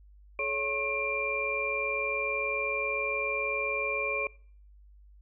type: tone cluster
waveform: sine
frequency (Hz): 430.9 / 558 / 1081 / 2378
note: A4 / C#5 / C#6 / D7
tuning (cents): -36 / +11 / -44 / +21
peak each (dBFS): -37 / -35 / -37 / -30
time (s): 0.39-4.27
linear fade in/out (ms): 2
effects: noise-tail reverb RT60 0.5 s tail -22 dB re dry + added 50 Hz sine -52 dBFS peak until 5.21 s